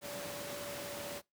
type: tone in noise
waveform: sine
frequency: 576 Hz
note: D5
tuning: 34 cents flat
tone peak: -44 dBFS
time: 0.01-1.22 s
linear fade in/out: 50 ms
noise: pink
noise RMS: -43 dBFS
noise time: 0.01-1.22 s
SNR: -4 dB
effects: noise-tail reverb RT60 0.2 s tail -23 dB re dry + high-pass 150 Hz 12 dB/octave